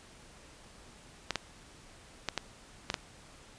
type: clicks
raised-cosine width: 0.2 ms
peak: -13 dBFS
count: 6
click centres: 1.307 / 1.357 / 2.287 / 2.377 / 2.901 / 2.942 s
effects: pink hiss -55 dBFS RMS until 3.58 s + resampled to 22050 Hz